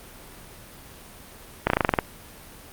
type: slowing click train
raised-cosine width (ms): 0.5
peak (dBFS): -3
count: 9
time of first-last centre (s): 1.67-1.988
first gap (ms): 31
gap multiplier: 1.07
effects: pink hiss -45 dBFS RMS until 2.72 s + Opus 32 kbps